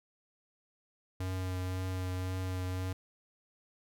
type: tone with vibrato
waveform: square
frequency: 92.5 Hz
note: F#2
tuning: in tune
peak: -34 dBFS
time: 1.2-2.93 s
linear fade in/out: 5 ms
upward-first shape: triangle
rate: 1.9 Hz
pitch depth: 16 cents each way
effects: none